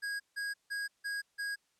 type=tone bursts; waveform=square; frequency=1642 Hz; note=G#6; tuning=20 cents flat; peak=-35 dBFS; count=5; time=0.02-1.56 s; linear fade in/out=20 ms; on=180 ms; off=160 ms; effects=white hiss -75 dBFS RMS until 1.79 s + low-pass 9000 Hz 12 dB/octave